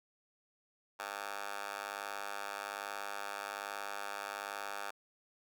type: tone with high-pass filter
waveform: 10% pulse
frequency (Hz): 101.2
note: G#2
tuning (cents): -44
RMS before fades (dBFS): -42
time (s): 0.99-4.91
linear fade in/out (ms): 10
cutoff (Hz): 970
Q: 4.4
effects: none